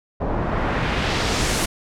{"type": "noise with low-pass filter sweep", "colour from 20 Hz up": "pink", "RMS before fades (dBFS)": -22, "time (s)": [0.2, 1.66], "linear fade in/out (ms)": 10, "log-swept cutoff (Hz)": [690, 11000], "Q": 1, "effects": []}